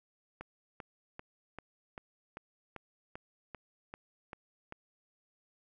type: click train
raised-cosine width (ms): 0.5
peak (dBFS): -28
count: 12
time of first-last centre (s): 0.41-4.724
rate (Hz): 2.55
effects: none